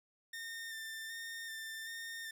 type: tone with vibrato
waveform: sawtooth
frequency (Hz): 1807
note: A6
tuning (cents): +46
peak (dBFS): -39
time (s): 0.33-2.31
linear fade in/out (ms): 5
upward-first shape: square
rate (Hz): 1.3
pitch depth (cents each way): 19
effects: none